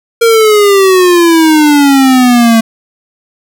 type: exponential sweep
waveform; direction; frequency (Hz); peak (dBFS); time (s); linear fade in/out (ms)
square; down; 466.7 to 223.3; -4; 0.21-2.61; 10
effects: none